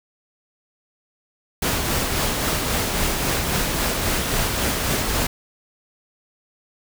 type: noise with tremolo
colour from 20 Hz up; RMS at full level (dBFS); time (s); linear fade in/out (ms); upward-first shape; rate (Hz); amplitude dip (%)
pink; -21; 1.62-5.27; 5; sine; 3.7; 30
effects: none